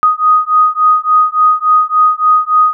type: beating tone pair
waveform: sine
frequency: 1244.5 / 1248 Hz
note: D#6 / D#6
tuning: 0 / +5 cents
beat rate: 3.5 Hz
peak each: -10 dBFS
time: 0.03-2.73 s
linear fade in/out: 0 ms
effects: none